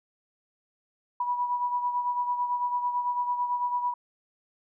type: beating tone pair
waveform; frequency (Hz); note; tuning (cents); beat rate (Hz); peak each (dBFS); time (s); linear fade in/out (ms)
sine; 976 / 985; B5 / B5; -21 / -5; 9; -26 / -34; 1.2-3.94; 5
effects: none